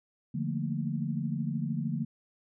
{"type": "chord", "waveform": "sine", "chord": "Bb major seventh", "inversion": "first", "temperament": "equal with one note detuned", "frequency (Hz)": [146.83, 173.11, 220, 233.1], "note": ["D3", "F3", "A3", "Bb3"], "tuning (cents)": [0, -15, 0, 0], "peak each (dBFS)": [-33, -35, -36, -36], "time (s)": [0.34, 2.05], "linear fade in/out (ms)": 10, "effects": []}